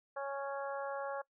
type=harmonic tone; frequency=277.2 Hz; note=C#4; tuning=in tune; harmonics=2 / 3 / 4 / 5 / 6; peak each=-39 / -43 / -45 / -47 / -49 dBFS; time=0.16-1.22 s; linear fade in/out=10 ms; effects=noise-tail reverb RT60 0.1 s tail -21 dB re dry